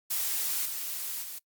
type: noise with level steps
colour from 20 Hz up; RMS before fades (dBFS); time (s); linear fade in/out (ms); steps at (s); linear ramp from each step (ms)
blue; -30 / -35 / -40; 0.1-1.39; 10; 0.65 / 1.22; 10
effects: noise-tail reverb RT60 0.1 s tail -24 dB re dry + Opus 48 kbps